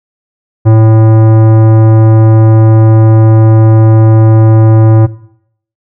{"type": "tone with tanh clipping", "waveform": "sine", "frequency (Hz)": 110.7, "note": "A2", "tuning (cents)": 11, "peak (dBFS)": -3, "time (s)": [0.65, 5.07], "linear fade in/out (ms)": 20, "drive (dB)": 16, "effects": ["noise-tail reverb RT60 0.7 s tail -18 dB re dry"]}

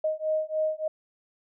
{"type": "beating tone pair", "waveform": "sine", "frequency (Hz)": [622.3, 625.7], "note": ["D#5", "D#5"], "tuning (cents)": [0, 10], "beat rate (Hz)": 3.4, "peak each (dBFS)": -28, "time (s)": [0.04, 0.88], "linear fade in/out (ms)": 5, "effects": []}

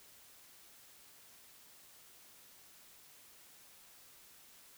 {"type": "silence", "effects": ["white hiss -60 dBFS RMS until 4.77 s"]}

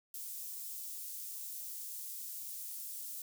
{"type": "high-pass noise", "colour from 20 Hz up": "white", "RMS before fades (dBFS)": -44, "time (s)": [0.14, 3.22], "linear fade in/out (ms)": 2, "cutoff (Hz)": 7800, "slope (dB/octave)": 12, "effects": []}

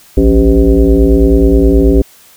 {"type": "tone with frequency modulation", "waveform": "sine", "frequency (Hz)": 164.81, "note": "E3", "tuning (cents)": 0, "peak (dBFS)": -4, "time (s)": [0.17, 2.02], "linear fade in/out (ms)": 5, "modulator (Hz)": 113, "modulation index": 2.5, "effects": ["white hiss -42 dBFS RMS until 2.36 s"]}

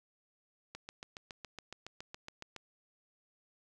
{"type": "click train", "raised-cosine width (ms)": 0.2, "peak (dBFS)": -27, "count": 14, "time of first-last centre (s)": [0.75, 2.563], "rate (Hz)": 7.17, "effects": []}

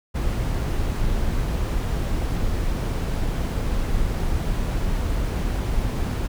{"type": "noise", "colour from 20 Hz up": "brown", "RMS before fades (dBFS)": -23, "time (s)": [0.14, 6.28], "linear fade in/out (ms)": 20, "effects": []}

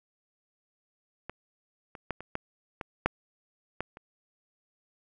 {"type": "clicks", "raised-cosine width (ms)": 0.5, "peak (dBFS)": [-22, -28, -16, -26, -16, -20, -8, -16, -30], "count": 9, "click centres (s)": [1.296, 1.952, 2.107, 2.206, 2.354, 2.812, 3.06, 3.806, 3.971], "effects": []}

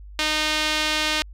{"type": "tone with band-pass filter", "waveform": "sawtooth", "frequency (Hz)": 307.4, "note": "D#4", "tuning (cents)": -21, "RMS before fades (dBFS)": -23, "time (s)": [0.19, 1.22], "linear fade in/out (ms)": 0, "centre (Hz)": 3400, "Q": 1.2, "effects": ["added 50 Hz sine -38 dBFS peak until 1.33 s"]}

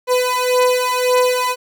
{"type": "beating tone pair", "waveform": "30% pulse", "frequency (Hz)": [499.6, 501.4], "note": ["B4", "B4"], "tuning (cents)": [20, 26], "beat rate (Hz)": 1.8, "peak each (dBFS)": -14, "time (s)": [0.07, 1.56], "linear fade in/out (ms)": 50, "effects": []}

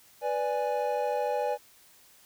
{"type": "chord", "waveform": "triangle", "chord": "G# diminished", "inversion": "first", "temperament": "equal", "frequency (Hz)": [493.9, 587.3, 830.6], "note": ["B4", "D5", "G#5"], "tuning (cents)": [0, 0, 0], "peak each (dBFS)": -29, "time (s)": [0.21, 1.58], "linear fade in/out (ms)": 50, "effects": ["white hiss -58 dBFS RMS until 2.25 s"]}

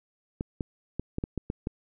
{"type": "clicks", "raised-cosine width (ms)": 3, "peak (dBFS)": -17, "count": 8, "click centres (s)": [0.409, 0.608, 0.996, 1.184, 1.239, 1.377, 1.501, 1.671], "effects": []}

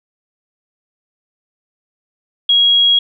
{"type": "tone", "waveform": "sine", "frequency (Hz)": 3300, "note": "G#7", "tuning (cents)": -12, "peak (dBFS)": -8, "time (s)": [2.49, 2.99], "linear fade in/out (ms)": 5, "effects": []}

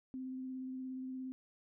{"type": "tone with vibrato", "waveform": "sine", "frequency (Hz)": 259.2, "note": "C4", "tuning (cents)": -16, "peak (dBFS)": -40, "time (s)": [0.14, 1.32], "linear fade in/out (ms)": 0, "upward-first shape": "sine", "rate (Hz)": 17, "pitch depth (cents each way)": 13, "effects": []}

